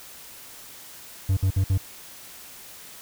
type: tone bursts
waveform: triangle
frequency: 95.4 Hz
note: G2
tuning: 47 cents flat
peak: -16 dBFS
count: 4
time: 1.29-1.777 s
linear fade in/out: 5 ms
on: 79 ms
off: 57 ms
effects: white hiss -44 dBFS RMS until 3.01 s

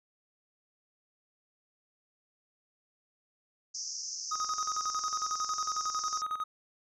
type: band-pass noise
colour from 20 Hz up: white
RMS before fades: -39 dBFS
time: 3.74-6.22 s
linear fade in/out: 10 ms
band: 5100 to 6400 Hz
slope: 96 dB/octave
type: tone with tremolo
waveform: triangle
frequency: 1254 Hz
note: D#6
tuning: 13 cents sharp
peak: -28 dBFS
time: 4.31-6.44 s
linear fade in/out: 10 ms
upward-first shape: square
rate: 11 Hz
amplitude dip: 70%
effects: none

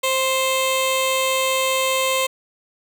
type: tone with notch filter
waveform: 10% pulse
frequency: 525 Hz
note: C5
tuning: 6 cents sharp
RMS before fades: -20 dBFS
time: 0.03-2.27 s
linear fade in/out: 10 ms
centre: 1600 Hz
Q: 1.6
effects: none

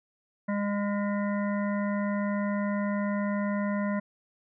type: harmonic tone with a mistuned harmonic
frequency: 203.6 Hz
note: G#3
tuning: 34 cents flat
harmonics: 1 / 3 / 5 / 7 / 9 / 10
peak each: -27 / -34 / -38 / -42 / -42 / -44 dBFS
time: 0.48-4 s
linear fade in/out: 10 ms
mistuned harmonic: 10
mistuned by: -40 cents
effects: none

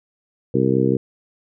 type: harmonic tone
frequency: 65.5 Hz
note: C2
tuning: 2 cents sharp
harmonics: 2 / 3 / 4 / 5 / 6 / 7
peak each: -22 / -22 / -22 / -22 / -22 / -22 dBFS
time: 0.54-0.97 s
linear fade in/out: 5 ms
effects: none

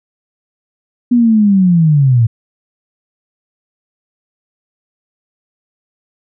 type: linear sweep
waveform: sine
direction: down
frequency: 246.9 to 110 Hz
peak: -6 dBFS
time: 1.11-2.27 s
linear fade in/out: 10 ms
effects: none

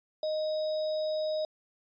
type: tone with sample-and-hold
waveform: sine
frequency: 620 Hz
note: D#5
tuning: 6 cents flat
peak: -28 dBFS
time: 0.23-1.45 s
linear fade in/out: 2 ms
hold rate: 4410 Hz
effects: resampled to 16000 Hz

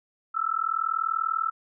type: tone with amplitude modulation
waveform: sine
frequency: 1318.5 Hz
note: E6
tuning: in tune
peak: -20 dBFS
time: 0.34-1.51 s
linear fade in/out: 20 ms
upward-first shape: sine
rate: 40.2 Hz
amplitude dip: 95%
effects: none

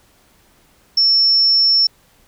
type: tone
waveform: sine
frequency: 5400 Hz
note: E8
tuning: 41 cents sharp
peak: -10 dBFS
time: 0.97-1.87 s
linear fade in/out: 5 ms
effects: pink hiss -54 dBFS RMS until 2.27 s

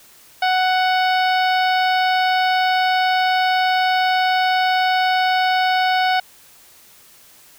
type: harmonic tone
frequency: 742 Hz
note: F#5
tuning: 5 cents sharp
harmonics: 1 / 2 / 3 / 4 / 5 / 6 / 7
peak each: -16 / -22 / -26 / -28 / -30 / -32 / -33 dBFS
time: 0.42-6.2 s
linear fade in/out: 5 ms
effects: white hiss -48 dBFS RMS until 7.58 s

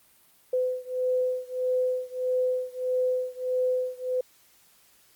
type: beating tone pair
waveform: sine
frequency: 506 / 507.6 Hz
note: B4 / B4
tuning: +42 / +47 cents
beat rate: 1.6 Hz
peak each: -27 / -28 dBFS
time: 0.53-4.21 s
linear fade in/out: 5 ms
effects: white hiss -60 dBFS RMS until 5.15 s + Opus 32 kbps

